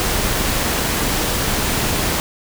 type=noise with amplitude modulation; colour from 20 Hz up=pink; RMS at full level=-18 dBFS; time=0-2.2 s; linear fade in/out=0 ms; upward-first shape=sine; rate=268 Hz; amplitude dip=25%; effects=none